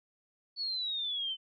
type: exponential sweep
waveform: sine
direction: down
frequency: 4476 to 3038 Hz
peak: -32 dBFS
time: 0.56-1.37 s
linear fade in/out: 50 ms
effects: none